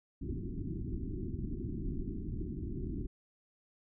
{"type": "low-pass noise", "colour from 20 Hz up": "pink", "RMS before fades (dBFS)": -38, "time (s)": [0.21, 3.07], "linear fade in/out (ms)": 10, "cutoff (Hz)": 380, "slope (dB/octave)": 96, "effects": []}